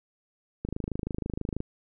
click train, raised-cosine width 3 ms, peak -18 dBFS, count 26, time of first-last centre 0.65-1.604 s, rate 26.2 Hz, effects none

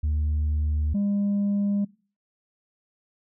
sine tone pair in turn, 75.7 / 202.1 Hz, D#2 / G#3, -47 / -47 cents, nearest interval octave + perfect fourth, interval 1700 cents, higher second, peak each -19 dBFS, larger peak neither, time 0.03-0.94 / 0.94-1.85 s, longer neither, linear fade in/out 10 ms, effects noise-tail reverb RT60 0.4 s tail -24 dB re dry + tanh soft clip ceiling -20 dBFS

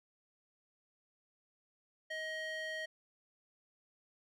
square tone with band-pass filter, 630 Hz, D#5, 21 cents sharp, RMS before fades -41 dBFS, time 2.1-2.86 s, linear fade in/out 10 ms, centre 2100 Hz, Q 1.5, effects none

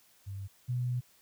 sine tone pair in turn, 98.3 / 123.85 Hz, G2 / B2, +5 / +5 cents, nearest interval major third, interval 400 cents, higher second, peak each -37 / -29 dBFS, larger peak second, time 0.26-0.48 / 0.68-1.01 s, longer second, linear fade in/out 20 ms, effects white hiss -64 dBFS RMS until 1.21 s

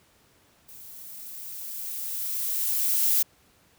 violet noise with level ramp, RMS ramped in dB -46 to -21 dBFS, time 0.68-3.23 s, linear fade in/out 10 ms, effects pink hiss -61 dBFS RMS until 3.78 s + high-pass 60 Hz 12 dB/octave

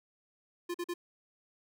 square tone bursts, 349.2 Hz, F4, in tune, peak -34 dBFS, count 3, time 0.69-0.94 s, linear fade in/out 10 ms, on 54 ms, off 44 ms, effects none

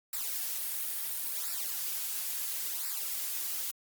blue noise with flanger, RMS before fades -35 dBFS, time 0.13-3.71 s, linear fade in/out 2 ms, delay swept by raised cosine 0.31 to 5.11 ms, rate 0.73 Hz, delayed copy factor -0.75, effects Opus 48 kbps

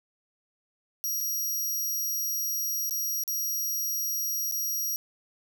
10% pulse tone with dropouts, 5720 Hz, F8, 41 cents sharp, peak -22 dBFS, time 1.04-4.96 s, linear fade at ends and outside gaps 0 ms, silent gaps 1.205-1.21 / 2.895-2.909 / 3.237-3.278 / 4.513-4.523 s, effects none

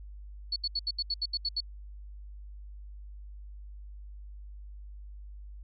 sine tone bursts, 4408 Hz, C#8, 11 cents flat, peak -27 dBFS, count 10, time 0.52-1.605 s, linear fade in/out 5 ms, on 41 ms, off 75 ms, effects added 50 Hz sine -42 dBFS peak until 5.63 s + MP3 48 kbps

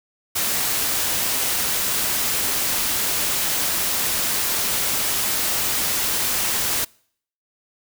white noise, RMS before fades -22 dBFS, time 0.35-6.85 s, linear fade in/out 10 ms, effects noise-tail reverb RT60 0.6 s tail -26 dB re dry

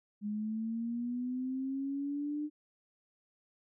sine linear sweep, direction up, 205.6 to 301.4 Hz, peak -33 dBFS, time 0.21-2.5 s, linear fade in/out 50 ms, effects none

